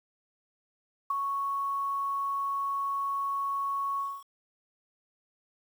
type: tone with ADSR envelope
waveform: sine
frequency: 1108.7 Hz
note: C#6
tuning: in tune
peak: -23 dBFS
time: 1.1-4.24 s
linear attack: 6 ms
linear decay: 11 ms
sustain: -5 dB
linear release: 250 ms
effects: 9-bit